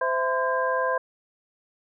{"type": "tone cluster", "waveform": "sine", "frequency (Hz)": [517, 659, 1024, 1602], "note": ["C5", "E5", "C6", "G6"], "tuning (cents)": [-21, -1, -38, 37], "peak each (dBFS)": [-26, -30, -26, -29], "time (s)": [0.01, 0.98], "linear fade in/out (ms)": 5, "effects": []}